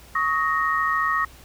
sine tone cluster, 1113 / 1267 / 1864 Hz, C#6 / D#6 / A#6, +7 / +31 / -1 cents, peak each -24 dBFS, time 0.15-1.25 s, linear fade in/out 5 ms, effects added 60 Hz sine -48 dBFS peak until 1.44 s + pink hiss -49 dBFS RMS until 1.44 s

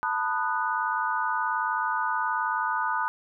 sine chord, B dominant seventh, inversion third, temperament just, 889 / 987.8 / 1234.7 / 1481.6 Hz, A5 / B5 / D#6 / F#6, +18 / 0 / -14 / +2 cents, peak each -30 dBFS, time 0.03-3.08 s, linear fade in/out 0 ms, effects none

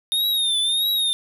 square tone with vibrato, 3673 Hz, A#7, 26 cents flat, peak -19 dBFS, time 0.12-1.13 s, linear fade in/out 0 ms, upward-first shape triangle, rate 1.6 Hz, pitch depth 100 cents each way, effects none

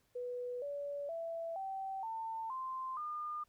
sine tone with pitch steps, 492.1 / 571.8 / 664.5 / 772.2 / 897.3 / 1042.7 / 1211.7 Hz, B4 / D5 / E5 / G5 / A5 / C6 / D#6, -6 / -46 / +14 / -26 / +34 / -6 / -46 cents, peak -38 dBFS, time 0.15-3.44 s, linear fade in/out 10 ms, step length 470 ms, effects pink hiss -75 dBFS RMS until 3.48 s

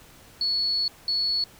sine tone bursts at uneven times, 4400 Hz, C#8, 14 cents flat, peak -22 dBFS, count 2, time 0.41-0.88 / 1.08-1.44 s, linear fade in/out 2 ms, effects pink hiss -51 dBFS RMS until 1.59 s

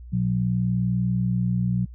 sine tone pair together, 121.07 / 181.4 Hz, B2 / F#3, -34 / -34 cents, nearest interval perfect fifth, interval 700 cents, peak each -23 dBFS, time 0.12-1.86 s, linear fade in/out 20 ms, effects added 60 Hz sine -38 dBFS peak until 1.94 s

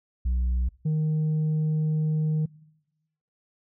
sine tone pair in turn, 61.74 / 155.08 Hz, B1 / D#3, 0 / -5 cents, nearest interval octave + major third, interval 1595 cents, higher second, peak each -19 dBFS, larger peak neither, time 0.25-0.69 / 0.85-2.46 s, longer second, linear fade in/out 10 ms, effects noise-tail reverb RT60 1.0 s tail -25 dB re dry + tanh soft clip ceiling -21 dBFS

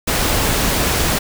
pink noise, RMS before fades -17 dBFS, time 0.07-1.19 s, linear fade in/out 10 ms, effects none

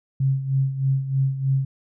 sine tone with tremolo, 134.9 Hz, C#3, 47 cents flat, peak -16 dBFS, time 0.2-1.65 s, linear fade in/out 5 ms, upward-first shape sine, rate 3.2 Hz, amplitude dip 70%, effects none

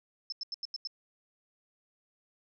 sine tone bursts, 5274 Hz, E8, in tune, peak -34 dBFS, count 6, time 0.3-0.873 s, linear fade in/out 2 ms, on 23 ms, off 87 ms, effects none

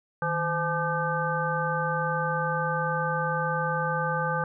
harmonic tone with a mistuned harmonic, 171.1 Hz, F3, 35 cents flat, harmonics 1 / 3 / 5 / 7 / 9, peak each -31 / -31 / -31 / -31 / -31 dBFS, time 0.22-4.44 s, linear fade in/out 2 ms, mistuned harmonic 1, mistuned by -150 cents, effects none

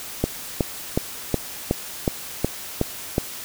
click train, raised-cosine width 2 ms, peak -5 dBFS, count 9, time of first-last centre 0.24-3.181 s, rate 2.72 Hz, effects white hiss -35 dBFS RMS until 3.44 s

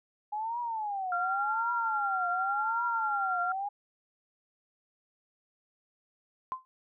sine tone with vibrato, 827 Hz, G#5, 8 cents flat, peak -31 dBFS, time 0.32-3.69 s, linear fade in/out 10 ms, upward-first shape triangle, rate 0.89 Hz, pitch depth 280 cents each way
sine tone with tremolo, 1380 Hz, F6, 21 cents flat, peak -28 dBFS, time 1.12-3.52 s, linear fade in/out 2 ms, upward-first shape triangle, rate 11 Hz, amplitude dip 30%
sine tone with exponential decay, 1037 Hz, C6, 16 cents flat, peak -27 dBFS, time 6.52-6.65 s, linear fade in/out 0 ms, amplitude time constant 27 ms
effects none

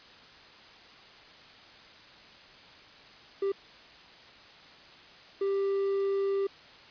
triangle tone bursts at uneven times, 393.8 Hz, G4, 8 cents sharp, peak -24 dBFS, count 2, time 3.42-3.52 / 5.41-6.47 s, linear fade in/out 5 ms, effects white hiss -52 dBFS RMS until 6.9 s + resampled to 11025 Hz

